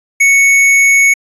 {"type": "tone with tanh clipping", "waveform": "sine", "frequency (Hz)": 2217, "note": "C#7", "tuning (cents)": 0, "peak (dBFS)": -7, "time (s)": [0.2, 1.14], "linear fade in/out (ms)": 10, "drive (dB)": 16, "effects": ["resampled to 24000 Hz"]}